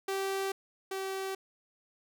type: tone pair in turn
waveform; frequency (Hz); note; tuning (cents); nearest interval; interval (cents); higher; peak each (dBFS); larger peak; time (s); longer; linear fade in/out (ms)
sawtooth; 388.4 / 384.8; G4 / G4; -16 / -32; unison; 16; first; -27 / -30; first; 0.08-0.52 / 0.91-1.35; neither; 5
effects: none